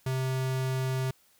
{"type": "tone", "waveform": "square", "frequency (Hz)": 130.8, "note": "C3", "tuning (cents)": 0, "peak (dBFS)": -28, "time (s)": [0.06, 1.11], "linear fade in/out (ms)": 5, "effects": ["white hiss -64 dBFS RMS until 1.39 s"]}